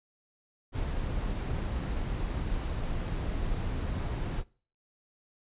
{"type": "noise", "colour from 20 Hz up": "brown", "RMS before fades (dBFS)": -32, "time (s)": [0.72, 4.44], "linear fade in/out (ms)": 50, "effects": ["noise-tail reverb RT60 0.4 s tail -22 dB re dry", "resampled to 8000 Hz"]}